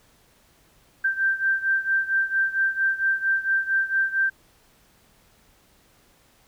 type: beating tone pair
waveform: sine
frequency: 1568 / 1572.4 Hz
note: G6 / G6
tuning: 0 / +5 cents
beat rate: 4.4 Hz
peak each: -22 / -25 dBFS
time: 1.04-4.3 s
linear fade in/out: 10 ms
effects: pink hiss -59 dBFS RMS until 6.47 s